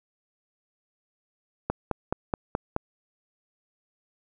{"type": "click train", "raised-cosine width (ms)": 1, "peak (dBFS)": -11, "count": 6, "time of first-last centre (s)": [1.7, 2.764], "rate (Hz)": 4.7, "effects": []}